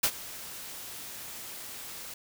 white noise with ADSR envelope, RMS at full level -23 dBFS, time 0.03-2.14 s, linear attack 9 ms, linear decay 64 ms, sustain -19 dB, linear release 4 ms, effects none

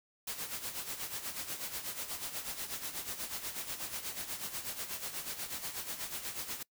white noise with tremolo, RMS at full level -38 dBFS, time 0.27-6.63 s, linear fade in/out 5 ms, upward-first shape sine, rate 8.2 Hz, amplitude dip 65%, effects noise-tail reverb RT60 0.1 s tail -24 dB re dry

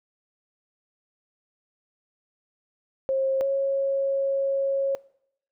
sine tone pair in turn, 535 / 547.2 Hz, C5 / C#5, +38 / -23 cents, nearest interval unison, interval 39 cents, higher second, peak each -21 dBFS, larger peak neither, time 3.09-3.41 / 3.41-4.95 s, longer second, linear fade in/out 0 ms, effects noise-tail reverb RT60 0.7 s tail -22 dB re dry

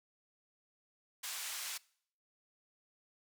white band-pass noise, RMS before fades -42 dBFS, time 1.23-1.78 s, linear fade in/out 10 ms, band 1100 to 10000 Hz, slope 12 dB/octave, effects noise-tail reverb RT60 0.6 s tail -23 dB re dry

